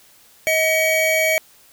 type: tone pair together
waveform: square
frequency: 635.9 / 2264 Hz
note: D#5 / C#7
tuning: +38 / +36 cents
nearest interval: octave + minor seventh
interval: 2198 cents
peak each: -19 dBFS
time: 0.47-1.38 s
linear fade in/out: 0 ms
effects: white hiss -51 dBFS RMS until 1.72 s